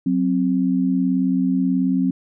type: tone pair together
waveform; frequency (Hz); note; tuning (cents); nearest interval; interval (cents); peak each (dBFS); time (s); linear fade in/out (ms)
sine; 185 / 263.5; F#3 / C4; 0 / +12; tritone; 612; -20 / -18; 0.06-2.11; 5
effects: none